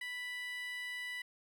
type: tone with high-pass filter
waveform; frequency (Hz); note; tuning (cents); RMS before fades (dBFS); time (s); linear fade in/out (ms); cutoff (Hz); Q
15% pulse; 987.8; B5; 0; -42; 0.01-1.22; 5; 2000; 4.1
effects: none

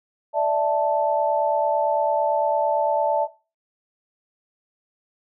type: chord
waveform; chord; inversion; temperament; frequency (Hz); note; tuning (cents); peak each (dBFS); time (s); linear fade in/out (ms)
sine; D suspended second; none; equal with one note detuned; 587.3 / 656.2 / 880; D5 / E5 / A5; 0 / -8 / 0; -22; 0.33-3.28; 50
effects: noise-tail reverb RT60 0.3 s tail -17 dB re dry

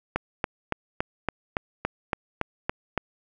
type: click train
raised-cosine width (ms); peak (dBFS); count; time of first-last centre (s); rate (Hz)
0.5; -9; 11; 0.16-2.977; 3.55
effects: none

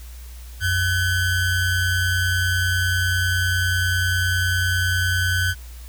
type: ring-modulated tone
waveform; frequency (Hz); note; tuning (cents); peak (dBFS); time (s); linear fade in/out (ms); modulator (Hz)
square; 800; G5; +35; -16; 0.6-5.55; 50; 710
effects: added 60 Hz sine -35 dBFS peak until 5.88 s + white hiss -47 dBFS RMS until 5.88 s

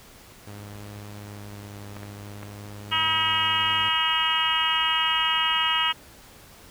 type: tone with vibrato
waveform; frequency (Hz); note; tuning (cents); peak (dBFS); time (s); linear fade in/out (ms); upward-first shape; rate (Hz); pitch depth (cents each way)
sawtooth; 102.6; G#2; -21; -34; 0.47-3.89; 5; sine; 0.5; 11
type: clicks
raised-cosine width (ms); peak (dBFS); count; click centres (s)
0.5; -24; 3; 1.967 / 2.032 / 2.43
type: harmonic tone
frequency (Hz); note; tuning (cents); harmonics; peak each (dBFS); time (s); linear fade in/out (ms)
320; D#4; +49; 3 / 4 / 5 / 6 / 7 / 8 / 9 / 10; -29 / -28 / -34 / -32 / -33 / -33 / -24 / -29; 2.91-5.93; 20
effects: pink hiss -49 dBFS RMS until 6.7 s

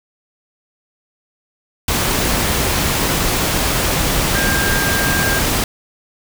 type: tone in noise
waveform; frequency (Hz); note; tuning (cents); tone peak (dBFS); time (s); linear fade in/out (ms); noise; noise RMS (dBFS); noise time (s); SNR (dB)
sine; 1600; G6; +35; -19; 4.35-5.39; 2; pink; -17; 1.88-5.64; -5
effects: none

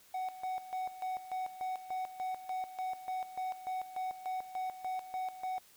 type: tone with tremolo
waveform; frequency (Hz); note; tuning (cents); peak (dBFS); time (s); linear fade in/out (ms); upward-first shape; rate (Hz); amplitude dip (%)
triangle; 746; F#5; +14; -32; 0.14-5.59; 5; square; 3.4; 75
effects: white hiss -62 dBFS RMS until 5.76 s

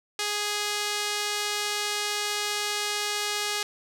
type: tone with band-pass filter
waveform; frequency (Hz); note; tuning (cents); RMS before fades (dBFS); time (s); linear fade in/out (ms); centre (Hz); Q
sawtooth; 415.3; G#4; 0; -29; 0.19-3.63; 2; 4900; 0.74
effects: none

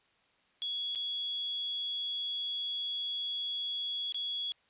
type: tone with dropouts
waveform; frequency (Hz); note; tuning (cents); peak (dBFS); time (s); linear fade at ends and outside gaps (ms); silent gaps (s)
sine; 3355; G#7; +17; -32; 0.62-4.52; 0; 0.95-0.957 / 4.122-4.145
effects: white hiss -69 dBFS RMS until 4.69 s + resampled to 8000 Hz

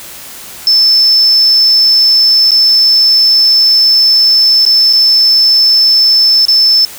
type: tone with dropouts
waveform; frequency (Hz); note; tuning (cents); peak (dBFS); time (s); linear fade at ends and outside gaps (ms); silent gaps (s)
sine; 5274; E8; 0; -4; 0.67-6.85; 1; 2.508-2.517 / 4.652-4.663 / 4.928-4.933 / 6.453-6.483
effects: white hiss -29 dBFS RMS until 6.98 s

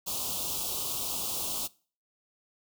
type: band-stop noise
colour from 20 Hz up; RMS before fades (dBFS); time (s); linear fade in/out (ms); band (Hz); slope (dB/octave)
white; -33; 0.06-1.68; 20; 1200 to 2800; 48
effects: noise-tail reverb RT60 0.4 s tail -22 dB re dry

